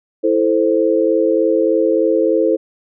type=chord; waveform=sine; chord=A minor; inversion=second; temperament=equal; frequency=329.6 / 440 / 523.3 Hz; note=E4 / A4 / C5; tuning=0 / 0 / 0 cents; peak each=-16 dBFS; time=0.23-2.57 s; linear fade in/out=20 ms; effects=none